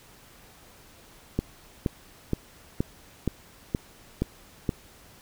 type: click train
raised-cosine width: 3 ms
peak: -11 dBFS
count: 8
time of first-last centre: 1.39-4.692 s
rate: 2.12 Hz
effects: pink hiss -53 dBFS RMS until 5.21 s